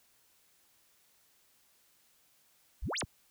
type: exponential two-way sweep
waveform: sine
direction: up then down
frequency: 32.7 to 10400 to 32.7 Hz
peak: -33 dBFS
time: 2.82-3.05 s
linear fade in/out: 10 ms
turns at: 3 s
effects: white hiss -68 dBFS RMS until 3.3 s